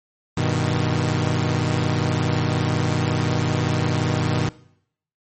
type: chord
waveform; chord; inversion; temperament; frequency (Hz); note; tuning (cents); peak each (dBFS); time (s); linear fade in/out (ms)
sawtooth; G augmented; none; equal; 98 / 123.47 / 155.56; G2 / B2 / D#3; 0 / 0 / 0; -21 / -19 / -19; 0.37-4.49; 5
effects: noise-tail reverb RT60 0.7 s tail -20 dB re dry + MP3 32 kbps